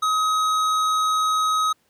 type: tone with hard clipping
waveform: sine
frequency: 1267 Hz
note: D#6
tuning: 31 cents sharp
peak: -20 dBFS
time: 0.02-1.73 s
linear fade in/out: 10 ms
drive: 12 dB
effects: pink hiss -65 dBFS RMS until 1.89 s + high-pass 100 Hz 12 dB/octave